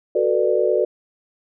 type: chord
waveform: sine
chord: B minor seventh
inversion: second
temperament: just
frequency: 370.4 / 444.5 / 493.9 / 592.7 Hz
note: F#4 / A4 / B4 / D5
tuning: +2 / +18 / 0 / +16 cents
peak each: -21 dBFS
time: 0.15-0.85 s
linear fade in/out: 5 ms
effects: none